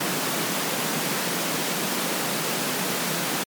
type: high-pass noise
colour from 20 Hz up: pink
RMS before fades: -26 dBFS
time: 0-3.44 s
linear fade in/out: 10 ms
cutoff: 150 Hz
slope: 48 dB/octave
effects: MP3 96 kbps